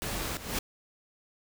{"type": "noise", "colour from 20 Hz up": "pink", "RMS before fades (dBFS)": -34, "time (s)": [0.02, 0.37], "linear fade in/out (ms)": 0}
{"type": "noise with exponential growth", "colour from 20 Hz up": "pink", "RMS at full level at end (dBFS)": -28, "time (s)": [0.14, 0.59], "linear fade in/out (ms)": 5, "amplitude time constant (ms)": 96}
{"effects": []}